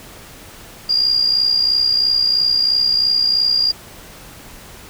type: tone with amplitude modulation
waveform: sine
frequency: 4812 Hz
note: D8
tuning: 41 cents sharp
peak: -10 dBFS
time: 0.89-3.72 s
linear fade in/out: 10 ms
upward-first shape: sine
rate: 63 Hz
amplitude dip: 60%
effects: pink hiss -39 dBFS RMS until 4.89 s